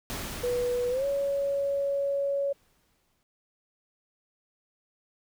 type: noise with exponential decay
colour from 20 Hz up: pink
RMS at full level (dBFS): -34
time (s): 0.1-3.23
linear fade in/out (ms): 0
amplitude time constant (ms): 680
type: tone with pitch glide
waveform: sine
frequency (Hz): 489.6 to 559.2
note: B4 to C#5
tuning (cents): -15 to +15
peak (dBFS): -25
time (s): 0.43-2.53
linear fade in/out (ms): 10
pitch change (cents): +230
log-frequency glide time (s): 0.9-1.05
effects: none